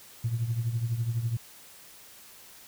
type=tone with tremolo; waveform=sine; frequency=116.3 Hz; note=A#2; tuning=4 cents flat; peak=-22 dBFS; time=0.24-1.37 s; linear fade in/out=5 ms; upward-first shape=triangle; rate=12 Hz; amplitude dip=80%; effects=tanh soft clip ceiling -20 dBFS + white hiss -51 dBFS RMS until 2.67 s